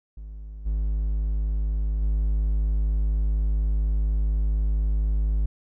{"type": "tone with level steps", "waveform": "triangle", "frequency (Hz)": 52.1, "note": "G#1", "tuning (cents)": 6, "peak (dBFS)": [-33, -20, -18], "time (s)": [0.17, 5.46], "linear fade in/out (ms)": 5, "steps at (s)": [0.65, 2.01], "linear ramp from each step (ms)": 20, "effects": []}